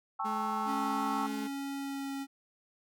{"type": "chord", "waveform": "sine", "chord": "A dominant seventh", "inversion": "third", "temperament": "just", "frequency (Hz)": [792, 880, 1100, 1320], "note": ["G5", "A5", "C#6", "E6"], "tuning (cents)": [18, 0, -14, 2], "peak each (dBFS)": -37, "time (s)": [0.19, 1.27], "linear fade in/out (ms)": 10}
{"type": "tone", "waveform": "35% pulse", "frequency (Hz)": 214, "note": "A3", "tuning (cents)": -48, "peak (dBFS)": -36, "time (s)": [0.24, 1.48], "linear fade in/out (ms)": 20}
{"type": "tone with pitch glide", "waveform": "square", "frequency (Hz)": [277.2, 274.6], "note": ["C#4", "C#4"], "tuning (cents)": [0, -16], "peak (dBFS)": -36, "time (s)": [0.65, 2.27], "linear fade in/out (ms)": 50, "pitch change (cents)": -16, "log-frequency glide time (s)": [1.76, 2.13]}
{"effects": []}